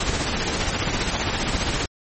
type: noise with tremolo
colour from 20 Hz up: pink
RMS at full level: -22 dBFS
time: 0-1.86 s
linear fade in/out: 5 ms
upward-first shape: sine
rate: 15 Hz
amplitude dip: 40%
effects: MP3 32 kbps